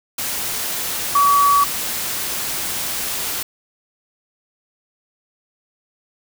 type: tone in noise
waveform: sine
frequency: 1138 Hz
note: C#6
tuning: 45 cents sharp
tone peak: -11 dBFS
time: 1.15-1.64 s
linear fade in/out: 5 ms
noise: white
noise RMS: -24 dBFS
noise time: 0.18-3.43 s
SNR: +10 dB
effects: none